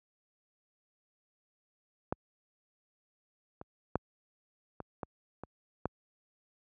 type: clicks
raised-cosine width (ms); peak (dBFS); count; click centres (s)
1; -17 / -29 / -14 / -26 / -22 / -27 / -17; 7; 2.125 / 3.614 / 3.956 / 4.803 / 5.032 / 5.436 / 5.856
effects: high-pass 60 Hz 12 dB/octave